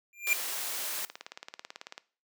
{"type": "tone with exponential growth", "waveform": "square", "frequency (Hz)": 2389, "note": "D7", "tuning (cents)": 29, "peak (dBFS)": -21, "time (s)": [0.13, 0.33], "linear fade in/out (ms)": 1, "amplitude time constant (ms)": 43}
{"type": "noise", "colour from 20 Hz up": "white", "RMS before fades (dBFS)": -35, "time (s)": [0.27, 1.05], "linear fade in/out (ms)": 0}
{"type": "click train", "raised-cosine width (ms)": 0.2, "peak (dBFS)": -23, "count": 19, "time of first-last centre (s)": [0.99, 1.979], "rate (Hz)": 18.2}
{"effects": ["noise-tail reverb RT60 0.4 s tail -19 dB re dry", "high-pass 400 Hz 12 dB/octave"]}